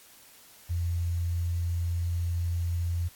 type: tone with quantisation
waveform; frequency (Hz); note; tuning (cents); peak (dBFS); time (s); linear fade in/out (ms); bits
sine; 85.8; F2; -30; -26; 0.69-3.09; 20; 9
effects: white hiss -54 dBFS RMS until 3.15 s + AAC 64 kbps